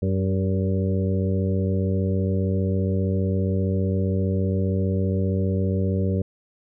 harmonic tone with a mistuned harmonic, 95.1 Hz, F#2, 48 cents sharp, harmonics 1 / 2 / 3 / 4 / 5 / 6, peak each -22 / -25 / -33 / -31 / -31 / -35 dBFS, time 0.02-6.22 s, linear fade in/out 5 ms, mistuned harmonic 4, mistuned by +38 cents, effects none

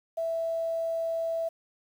sine tone, 659.3 Hz, E5, in tune, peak -27 dBFS, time 0.17-1.49 s, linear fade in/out 10 ms, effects 9-bit

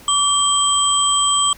sine tone cluster, 1147 / 3191 / 7960 Hz, D6 / G7 / B8, -41 / +30 / +13 cents, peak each -18 dBFS, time 0.08-1.53 s, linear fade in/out 2 ms, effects pink hiss -43 dBFS RMS until 1.57 s

